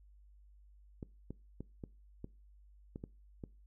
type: clicks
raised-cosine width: 3 ms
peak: -30 dBFS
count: 8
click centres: 1.028 / 1.306 / 1.606 / 1.838 / 2.244 / 2.959 / 3.039 / 3.438 s
effects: noise-tail reverb RT60 0.3 s tail -22 dB re dry + added 50 Hz sine -58 dBFS peak until 3.66 s